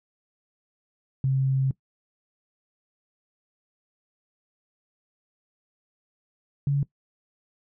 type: tone pair in turn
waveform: sine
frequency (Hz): 133.6 / 141.07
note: C3 / C#3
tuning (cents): +36 / +31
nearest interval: minor second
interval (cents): 95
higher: second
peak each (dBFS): -20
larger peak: neither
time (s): 1.24-1.71 / 6.67-6.83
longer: first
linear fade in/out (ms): 2
effects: noise-tail reverb RT60 0.1 s tail -20 dB re dry